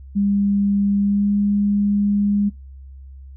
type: tone with pitch glide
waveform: sine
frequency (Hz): 200.9 to 203.6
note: G3 to G#3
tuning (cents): +43 to -34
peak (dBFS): -15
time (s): 0.15-2.5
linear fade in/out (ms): 20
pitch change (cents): +23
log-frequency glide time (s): 0.98-1.33
effects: noise-tail reverb RT60 0.2 s tail -25 dB re dry + added 67 Hz sine -36 dBFS peak until 3.36 s